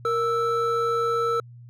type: tone pair together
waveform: triangle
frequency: 466.2 / 1318.5 Hz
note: A#4 / E6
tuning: 0 / 0 cents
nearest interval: octave + tritone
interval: 1800 cents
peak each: -22 dBFS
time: 0.05-1.4 s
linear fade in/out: 2 ms
effects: added 120 Hz sine -42 dBFS peak until 1.69 s